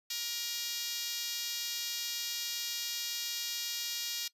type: tone with high-pass filter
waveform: 5% pulse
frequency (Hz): 472.7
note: A#4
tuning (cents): +24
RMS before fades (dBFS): -37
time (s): 0.1-4.28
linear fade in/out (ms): 5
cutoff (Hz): 3700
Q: 0.75
effects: noise-tail reverb RT60 0.1 s tail -21 dB re dry + resampled to 32000 Hz